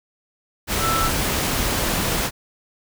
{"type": "tone in noise", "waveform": "sine", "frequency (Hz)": 1325, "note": "E6", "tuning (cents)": 9, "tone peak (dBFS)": -21, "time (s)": [0.79, 1.11], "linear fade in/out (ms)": 50, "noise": "pink", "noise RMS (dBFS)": -22, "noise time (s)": [0.67, 2.31], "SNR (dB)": -2, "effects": []}